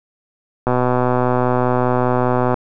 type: click train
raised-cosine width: 1 ms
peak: -3 dBFS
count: 235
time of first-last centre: 0.67-2.542 s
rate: 125 Hz
effects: none